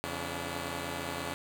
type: tone cluster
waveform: 5% pulse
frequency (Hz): 85.8 / 139.2 / 287.8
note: F2 / C#3 / D4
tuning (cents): -30 / +8 / -35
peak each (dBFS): -27 / -29 / -28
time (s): 0.04-1.34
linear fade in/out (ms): 0
effects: 10-bit